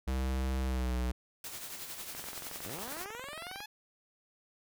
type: tone with pitch glide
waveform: square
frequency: 65.3 to 62.03 Hz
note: C2 to B1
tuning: -3 to +8 cents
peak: -31 dBFS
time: 0.07-1.12 s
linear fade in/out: 10 ms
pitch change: -89 cents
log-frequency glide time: 0.61-0.96 s
type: noise with tremolo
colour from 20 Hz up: white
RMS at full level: -41 dBFS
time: 1.44-3.05 s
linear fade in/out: 2 ms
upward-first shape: triangle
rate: 11 Hz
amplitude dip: 55%
type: click train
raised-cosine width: 0.5 ms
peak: -29 dBFS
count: 33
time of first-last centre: 2.15-3.605 s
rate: 22 Hz
type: linear sweep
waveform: 10% pulse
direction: up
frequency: 76.2 to 860 Hz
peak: -34 dBFS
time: 2.65-3.66 s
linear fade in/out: 5 ms
effects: none